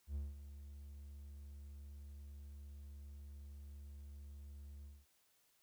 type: tone with ADSR envelope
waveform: triangle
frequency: 71.3 Hz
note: C#2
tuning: 49 cents sharp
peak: -36 dBFS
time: 0.07-5.06 s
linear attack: 83 ms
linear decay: 190 ms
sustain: -12 dB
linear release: 210 ms
effects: white hiss -75 dBFS RMS until 5.62 s